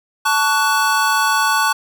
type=chord; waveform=square; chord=F# minor; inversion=first; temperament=equal with one note detuned; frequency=880 / 1124.9 / 1480 Hz; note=A5 / C#6 / F#6; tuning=0 / +25 / 0 cents; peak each=-19 dBFS; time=0.25-1.73 s; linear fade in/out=10 ms; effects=none